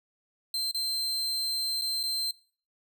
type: tone with dropouts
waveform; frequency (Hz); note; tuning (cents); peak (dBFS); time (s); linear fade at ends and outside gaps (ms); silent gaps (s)
40% pulse; 4124; C8; -26; -27; 0.54-2.31; 2; 0.713-0.746 / 1.813-1.819 / 2.031-2.036
effects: noise-tail reverb RT60 0.4 s tail -18 dB re dry